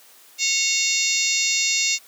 harmonic tone with a mistuned harmonic, 730 Hz, F#5, 24 cents flat, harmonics 3 / 4 / 5 / 6 / 7 / 8 / 9 / 10, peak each -27 / -27 / -27 / -27 / -27 / -27 / -27 / -27 dBFS, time 0.38-1.99 s, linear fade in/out 50 ms, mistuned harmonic 4, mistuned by -98 cents, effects white hiss -50 dBFS RMS until 2.07 s + high-pass 300 Hz 12 dB/octave

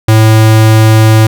square tone, 110 Hz, A2, in tune, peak -3 dBFS, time 0.08-1.27 s, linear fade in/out 5 ms, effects none

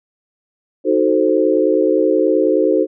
sine chord, D# diminished seventh, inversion none, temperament equal, 311.1 / 370 / 440 / 523.3 Hz, D#4 / F#4 / A4 / C5, 0 / 0 / 0 / 0 cents, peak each -17 dBFS, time 0.84-2.87 s, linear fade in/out 50 ms, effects none

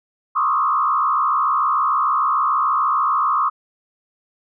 sine tone with frequency modulation, 1167 Hz, D6, 11 cents flat, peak -15 dBFS, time 0.35-3.5 s, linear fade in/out 20 ms, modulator 66.8 Hz, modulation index 1.8, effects none

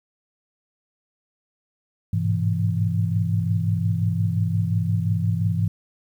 sine tone cluster, 102.3 / 108 / 125.4 / 165.8 Hz, G#2 / A2 / B2 / E3, -26 / -32 / +27 / +10 cents, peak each -22 / -28 / -29 / -24 dBFS, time 2.13-5.68 s, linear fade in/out 5 ms, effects 9-bit

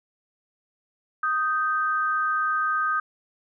sine tone pair together, 1244 / 1559 Hz, D#6 / G6, -1 / -10 cents, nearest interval major third, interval 391 cents, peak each -23 / -26 dBFS, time 1.23-3 s, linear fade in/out 5 ms, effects none

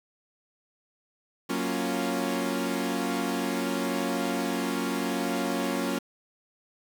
sawtooth chord, Gb major seventh, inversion none, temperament equal, 185 / 233.1 / 277.2 / 349.2 Hz, Gb3 / Bb3 / Db4 / F4, 0 / 0 / 0 / 0 cents, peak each -30 / -28 / -27 / -30 dBFS, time 1.49-5.99 s, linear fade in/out 10 ms, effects 8-bit

